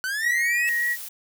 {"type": "linear sweep", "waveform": "45% pulse", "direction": "up", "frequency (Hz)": [1480, 2637], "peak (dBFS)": -25, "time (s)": [0.04, 0.69], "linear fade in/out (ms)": 0}
{"type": "tone with vibrato", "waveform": "sine", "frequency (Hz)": 1901, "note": "A#6", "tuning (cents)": 33, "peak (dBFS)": -21, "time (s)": [0.21, 0.97], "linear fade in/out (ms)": 50, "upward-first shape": "triangle", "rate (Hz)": 3.3, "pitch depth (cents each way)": 18}
{"type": "noise", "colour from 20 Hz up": "blue", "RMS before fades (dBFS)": -36, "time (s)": [0.67, 1.09], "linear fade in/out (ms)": 10}
{"effects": []}